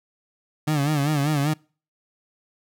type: tone with vibrato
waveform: 30% pulse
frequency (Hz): 146.83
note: D3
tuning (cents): 0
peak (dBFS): -17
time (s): 0.67-1.54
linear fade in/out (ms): 10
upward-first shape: sine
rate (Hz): 5.1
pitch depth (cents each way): 100
effects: noise-tail reverb RT60 0.4 s tail -26 dB re dry